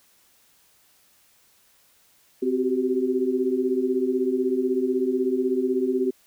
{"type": "tone cluster", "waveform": "sine", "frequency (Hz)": [258.3, 373.1, 389.2], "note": ["C4", "F#4", "G4"], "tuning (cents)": [-22, 14, -12], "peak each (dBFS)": -25, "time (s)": [2.42, 6.11], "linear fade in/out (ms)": 10, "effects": ["white hiss -60 dBFS RMS until 6.26 s"]}